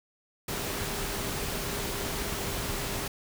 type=tone in noise; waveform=sine; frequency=401.7 Hz; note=G4; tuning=42 cents sharp; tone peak=-42 dBFS; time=0.48-3.08 s; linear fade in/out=5 ms; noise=pink; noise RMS=-33 dBFS; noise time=0.48-3.08 s; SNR=-12 dB; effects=none

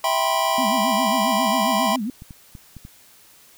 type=chord; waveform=square; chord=C major seventh; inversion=first; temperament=just; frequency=654.1 / 784.9 / 981.1 / 1046.5 Hz; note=E5 / G5 / B5 / C6; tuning=-14 / +2 / -12 / 0 cents; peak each=-25 dBFS; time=0.04-1.96 s; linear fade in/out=2 ms
type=tone with vibrato; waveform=sine; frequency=230.9 Hz; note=A#3; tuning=16 cents flat; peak=-23 dBFS; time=0.58-2.1 s; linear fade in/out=2 ms; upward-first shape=sine; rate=7.4 Hz; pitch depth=230 cents each way
type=clicks; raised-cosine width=5 ms; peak=-26 dBFS; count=5; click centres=2.221 / 2.308 / 2.552 / 2.767 / 2.851 s
effects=white hiss -51 dBFS RMS until 3.57 s

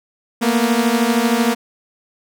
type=beating tone pair; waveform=sawtooth; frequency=227.4 / 240.4 Hz; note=A#3 / B3; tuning=-43 / -46 cents; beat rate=13 Hz; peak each=-13 dBFS; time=0.41-1.55 s; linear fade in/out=20 ms; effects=none

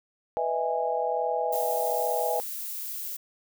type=chord; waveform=sine; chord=E major seventh; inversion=second; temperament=just; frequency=494.4 / 618.1 / 659.3 / 824.1 Hz; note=B4 / D#5 / E5 / G#5; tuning=+2 / -12 / 0 / -14 cents; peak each=-30 / -33 / -30 / -29 dBFS; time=0.37-2.4 s; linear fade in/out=0 ms
type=noise; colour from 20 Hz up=violet; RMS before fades=-35 dBFS; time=1.52-3.17 s; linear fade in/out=10 ms
effects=none

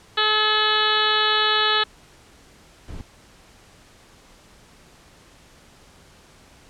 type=harmonic tone; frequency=428.8 Hz; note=A4; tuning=45 cents flat; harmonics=1 / 2 / 3 / 4 / 5 / 6 / 7 / 8 / 9 / 10; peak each=-28 / -28 / -23 / -24 / -34 / -32 / -26 / -25 / -25 / -29 dBFS; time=0.17-1.84 s; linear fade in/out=10 ms
type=noise; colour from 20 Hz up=brown; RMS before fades=-33 dBFS; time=2.88-3.01 s; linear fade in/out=2 ms
effects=pink hiss -51 dBFS RMS until 6.69 s + low-pass 9000 Hz 12 dB/octave

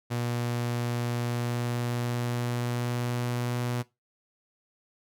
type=tone with pitch glide; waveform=sawtooth; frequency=120 to 121.68 Hz; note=B2 to B2; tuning=-49 to -25 cents; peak=-24 dBFS; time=0.1-3.83 s; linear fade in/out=20 ms; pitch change=+24 cents; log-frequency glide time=1.25-3.48 s; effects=noise-tail reverb RT60 0.2 s tail -18 dB re dry

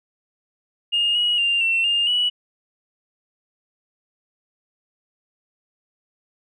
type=tone with pitch steps; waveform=sine; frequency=2838 / 2902 / 2793 / 2701 / 2814 / 2941 Hz; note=F7 / F#7 / F7 / E7 / F7 / F#7; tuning=+27 / -34 / -1 / +42 / +12 / -11 cents; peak=-16 dBFS; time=0.92-2.3 s; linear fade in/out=20 ms; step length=230 ms; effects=tanh soft clip ceiling -12 dBFS

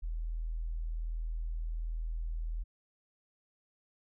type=tone; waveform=sine; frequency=40.65 Hz; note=E1; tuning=23 cents flat; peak=-33 dBFS; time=0.02-2.64 s; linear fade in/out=20 ms; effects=none

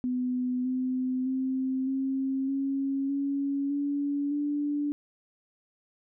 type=tone with pitch steps; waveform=sine; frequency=250.8 / 256.2 / 261.8 / 267.4 / 273.2 / 279.1 / 285.1 / 291.3 Hz; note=B3 / C4 / C4 / C4 / C#4 / C#4 / C#4 / D4; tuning=+27 / -36 / +1 / +38 / -25 / +12 / +49 / -14 cents; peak=-26 dBFS; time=0.04-4.92 s; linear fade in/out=0 ms; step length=610 ms; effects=none

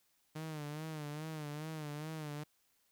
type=tone with vibrato; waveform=sawtooth; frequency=152.8 Hz; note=D#3; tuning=31 cents flat; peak=-37 dBFS; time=0.35-2.44 s; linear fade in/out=10 ms; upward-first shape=sine; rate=2.4 Hz; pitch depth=74 cents each way; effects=white hiss -75 dBFS RMS until 2.91 s

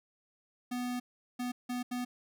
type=tone bursts at uneven times; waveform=square; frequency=246.9 Hz; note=B3; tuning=in tune; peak=-34 dBFS; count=4; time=0.71-1 / 1.39-1.52 / 1.69-1.83 / 1.91-2.05 s; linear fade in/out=10 ms; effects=none

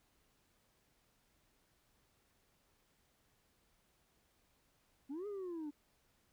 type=linear two-way sweep; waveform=sine; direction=up then down; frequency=256.7 to 421.7 to 285.8 Hz; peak=-38 dBFS; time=5.09-5.71 s; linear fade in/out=20 ms; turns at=5.27 s; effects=tanh soft clip ceiling -40 dBFS + pink hiss -75 dBFS RMS until 6.32 s

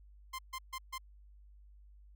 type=tone bursts; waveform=sawtooth; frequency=1046.5 Hz; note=C6; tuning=in tune; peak=-35 dBFS; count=4; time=0.33-0.982 s; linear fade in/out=10 ms; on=58 ms; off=140 ms; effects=added 50 Hz sine -55 dBFS peak until 2.15 s

